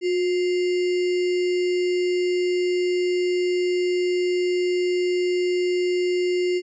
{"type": "tone with sample-and-hold", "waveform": "sine", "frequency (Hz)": 360, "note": "F#4", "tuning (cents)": -47, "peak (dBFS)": -19, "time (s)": [0.01, 6.62], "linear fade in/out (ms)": 50, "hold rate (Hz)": 2450, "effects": ["resampled to 16000 Hz"]}